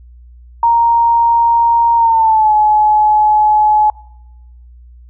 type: tone with pitch glide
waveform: sine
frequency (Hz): 932.3 to 850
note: A#5 to G#5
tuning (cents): 0 to +40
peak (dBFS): -7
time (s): 0.63-3.9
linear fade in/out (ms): 2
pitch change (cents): -160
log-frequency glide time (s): 1.96-2.53
effects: noise-tail reverb RT60 0.9 s tail -24 dB re dry + added 60 Hz sine -36 dBFS peak until 5.09 s